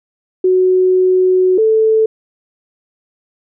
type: tone pair in turn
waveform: sine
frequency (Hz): 370 / 440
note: F#4 / A4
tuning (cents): 0 / 0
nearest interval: minor third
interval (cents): 300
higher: second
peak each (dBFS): -8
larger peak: neither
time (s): 0.44-1.58 / 1.58-2.06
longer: first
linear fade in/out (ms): 5
effects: none